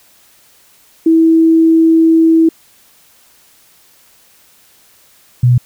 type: tone pair in turn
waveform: sine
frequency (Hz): 325.4 / 123.2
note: E4 / B2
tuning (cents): -22 / -4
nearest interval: octave + perfect fourth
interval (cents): 1682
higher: first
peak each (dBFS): -5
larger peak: neither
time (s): 1.06-2.49 / 5.43-5.58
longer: first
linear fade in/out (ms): 5
effects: white hiss -48 dBFS RMS until 5.65 s